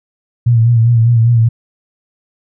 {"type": "tone with vibrato", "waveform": "sine", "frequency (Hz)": 116.54, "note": "A#2", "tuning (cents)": 0, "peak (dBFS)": -6, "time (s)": [0.46, 1.49], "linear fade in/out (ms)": 10, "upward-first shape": "sine", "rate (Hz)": 5, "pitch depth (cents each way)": 56, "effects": []}